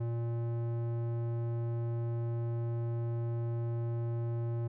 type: tone with low-pass filter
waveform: square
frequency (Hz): 117.1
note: A#2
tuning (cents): +8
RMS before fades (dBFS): -34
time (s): 0-4.68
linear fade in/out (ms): 10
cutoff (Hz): 710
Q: 0.54
effects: none